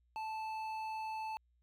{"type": "tone with hard clipping", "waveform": "triangle", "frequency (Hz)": 877, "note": "A5", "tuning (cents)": -6, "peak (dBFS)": -40, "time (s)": [0.16, 1.37], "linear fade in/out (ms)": 0, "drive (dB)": 12, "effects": ["added 60 Hz sine -70 dBFS peak until 1.62 s"]}